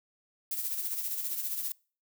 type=noise with tremolo; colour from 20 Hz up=violet; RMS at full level=-32 dBFS; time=0.51-1.72 s; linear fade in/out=2 ms; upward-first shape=sine; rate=15 Hz; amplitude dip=50%; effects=noise-tail reverb RT60 0.4 s tail -25 dB re dry